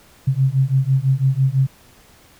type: beating tone pair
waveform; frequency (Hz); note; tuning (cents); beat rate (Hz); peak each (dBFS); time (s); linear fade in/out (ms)
sine; 130.81 / 136.81; C3 / C#3; 0 / -22; 6; -17; 0.27-1.67; 10
effects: pink hiss -50 dBFS RMS until 2.39 s